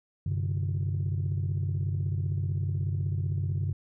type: chord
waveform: sine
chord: G suspended fourth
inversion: none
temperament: equal with one note detuned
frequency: 95.87 / 130.81 / 146.83 Hz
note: G2 / C3 / D3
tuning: -38 / 0 / 0 cents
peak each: -27 / -32 / -31 dBFS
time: 0.26-3.73 s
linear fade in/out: 5 ms
effects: tanh soft clip ceiling -22 dBFS